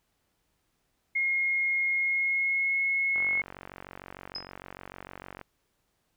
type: tone with pitch glide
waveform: sine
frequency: 2149 to 2176 Hz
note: C7 to C#7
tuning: +46 to -33 cents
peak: -24 dBFS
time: 1.15-3.42 s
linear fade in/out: 10 ms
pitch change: +21 cents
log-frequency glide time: 1.91-2.8 s
type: click train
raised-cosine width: 0.5 ms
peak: -26 dBFS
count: 106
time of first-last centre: 3.16-5.413 s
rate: 46.6 Hz
type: tone with exponential decay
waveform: sine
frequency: 5080 Hz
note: D#8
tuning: 35 cents sharp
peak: -30 dBFS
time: 4.35-4.52 s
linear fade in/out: 5 ms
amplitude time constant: 35 ms
effects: pink hiss -75 dBFS RMS until 6.16 s